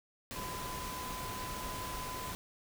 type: tone in noise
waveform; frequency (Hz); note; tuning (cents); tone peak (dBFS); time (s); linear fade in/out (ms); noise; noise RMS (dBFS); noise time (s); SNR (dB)
sine; 1009; B5; +37; -42; 0.36-2.32; 0; pink; -42; 0.31-2.35; -3
effects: none